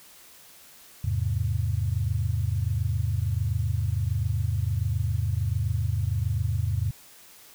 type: chord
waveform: sine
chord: E augmented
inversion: none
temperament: equal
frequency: 82.41 / 103.83 / 130.81 Hz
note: E2 / G#2 / B#2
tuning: 0 / 0 / 0 cents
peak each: -28 / -26 / -30 dBFS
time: 1.04-6.91 s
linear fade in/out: 5 ms
effects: white hiss -51 dBFS RMS until 7.54 s